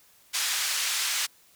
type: band-pass noise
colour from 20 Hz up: white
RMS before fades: -28 dBFS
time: 0.33-1.27 s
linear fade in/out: 20 ms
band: 1400 to 7400 Hz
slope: 12 dB/octave
effects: white hiss -59 dBFS RMS until 1.55 s